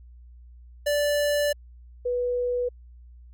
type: tone pair in turn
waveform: square / sine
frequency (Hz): 584 / 491.1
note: D5 / B4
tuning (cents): -10 / -10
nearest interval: minor third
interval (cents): 300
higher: first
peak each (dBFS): -22 / -23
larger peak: first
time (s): 0.86-1.53 / 2.05-2.69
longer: first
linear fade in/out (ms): 10
effects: added 60 Hz sine -45 dBFS peak until 3.33 s